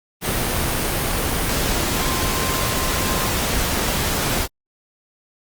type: tone in noise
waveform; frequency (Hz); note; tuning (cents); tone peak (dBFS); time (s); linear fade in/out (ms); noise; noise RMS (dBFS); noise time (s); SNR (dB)
sine; 1046.5; C6; 0; -29; 1.93-3.32; 50; pink; -21; 0.21-4.48; -11
effects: Opus 32 kbps